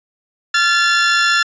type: tone pair together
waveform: sawtooth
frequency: 1377.1 / 1735 Hz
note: F6 / A6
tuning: -25 / -25 cents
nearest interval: major third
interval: 400 cents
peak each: -11 dBFS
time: 0.54-1.43 s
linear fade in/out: 5 ms
effects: resampled to 16000 Hz